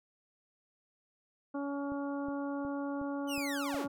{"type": "harmonic tone", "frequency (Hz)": 281.9, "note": "C#4", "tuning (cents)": 29, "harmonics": [1, 2, 3, 4, 5], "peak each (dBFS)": [-35, -41, -45, -47, -49], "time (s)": [1.54, 3.88], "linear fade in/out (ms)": 10}
{"type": "click train", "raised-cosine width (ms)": 3, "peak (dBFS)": -35, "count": 6, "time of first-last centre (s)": [1.92, 3.745], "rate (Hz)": 2.74}
{"type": "linear sweep", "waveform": "sawtooth", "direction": "down", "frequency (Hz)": [3073, 32], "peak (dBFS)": -34, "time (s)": [3.27, 3.88], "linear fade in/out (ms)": 50}
{"effects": []}